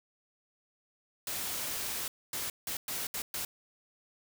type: noise bursts at uneven times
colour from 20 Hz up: white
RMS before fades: -36 dBFS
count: 6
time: 1.27-2.08 / 2.33-2.5 / 2.67-2.77 / 2.88-3.07 / 3.14-3.22 / 3.34-3.45 s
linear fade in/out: 2 ms
effects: none